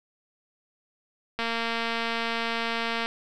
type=click train; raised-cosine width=0.3 ms; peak=-13 dBFS; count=385; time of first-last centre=1.39-3.06 s; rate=230 Hz; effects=none